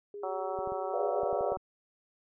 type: tone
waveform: sine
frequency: 408.6 Hz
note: G#4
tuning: 28 cents flat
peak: -39 dBFS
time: 0.14-1.2 s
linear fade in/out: 2 ms
type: harmonic tone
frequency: 188 Hz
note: F#3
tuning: 28 cents sharp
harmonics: 2 / 3 / 4 / 5 / 6 / 7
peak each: -40 / -37 / -37 / -43 / -45 / -44 dBFS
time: 0.23-1.57 s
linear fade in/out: 5 ms
type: clicks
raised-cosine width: 3 ms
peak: -34 dBFS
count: 8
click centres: 0.589 / 0.674 / 0.721 / 1.233 / 1.329 / 1.409 / 1.521 / 1.571 s
type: chord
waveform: sine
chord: G# diminished seventh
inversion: none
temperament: equal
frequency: 415.3 / 493.9 / 587.3 / 698.5 Hz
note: G#4 / B4 / D5 / F5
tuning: 0 / 0 / 0 / 0 cents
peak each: -35 dBFS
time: 0.93-1.54 s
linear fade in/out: 10 ms
effects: none